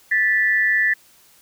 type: tone pair together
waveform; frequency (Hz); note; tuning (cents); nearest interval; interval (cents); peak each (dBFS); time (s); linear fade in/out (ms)
sine; 1760 / 1964.7; A6 / B6; 0 / -10; major second; 190; -17 / -19; 0.11-0.94; 10
effects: white hiss -53 dBFS RMS until 1.41 s